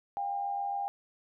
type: tone pair together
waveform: sine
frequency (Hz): 713 / 800.3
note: F5 / G5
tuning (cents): +36 / +36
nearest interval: major second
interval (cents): 200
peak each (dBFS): -40 / -31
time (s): 0.17-0.88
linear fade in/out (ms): 0
effects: none